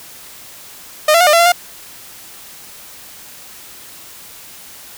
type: tone with pitch steps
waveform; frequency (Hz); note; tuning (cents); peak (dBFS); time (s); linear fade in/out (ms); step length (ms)
sawtooth; 612 / 676 / 719 / 603 / 675 / 686 / 707; D#5 / E5 / F#5 / D5 / E5 / F5 / F5; -29 / +43 / -50 / +46 / +41 / -31 / +21; -4; 1.08-1.521; 5; 63
effects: white hiss -37 dBFS RMS until 4.97 s